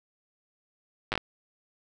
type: slowing click train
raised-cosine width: 0.3 ms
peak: -12 dBFS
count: 5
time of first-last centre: 1.12-1.177 s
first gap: 8 ms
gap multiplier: 1.4
effects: none